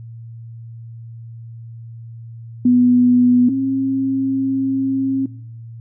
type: tone pair in turn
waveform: sine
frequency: 246.9 / 268.2 Hz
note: B3 / C4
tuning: 0 / +43 cents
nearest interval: minor second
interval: 143 cents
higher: second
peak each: -9 / -16 dBFS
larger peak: first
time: 2.65-3.49 / 3.49-5.26 s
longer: second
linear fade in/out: 5 ms
effects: noise-tail reverb RT60 0.7 s tail -21 dB re dry + added 115 Hz sine -32 dBFS peak until 5.8 s